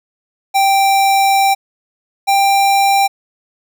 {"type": "tone pair in turn", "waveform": "square", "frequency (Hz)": [784, 789.9], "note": ["G5", "G5"], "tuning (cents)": [0, 13], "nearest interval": "unison", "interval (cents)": 13, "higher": "second", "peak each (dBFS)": -10, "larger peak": "neither", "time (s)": [[0.54, 1.55], [2.27, 3.08]], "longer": "first", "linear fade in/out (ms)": 20, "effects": []}